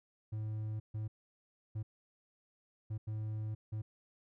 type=tone bursts at uneven times; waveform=triangle; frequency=108.1 Hz; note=A2; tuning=30 cents flat; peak=-34 dBFS; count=6; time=0.32-0.8 / 0.94-1.08 / 1.75-1.83 / 2.9-2.98 / 3.07-3.55 / 3.72-3.82 s; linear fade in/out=10 ms; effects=none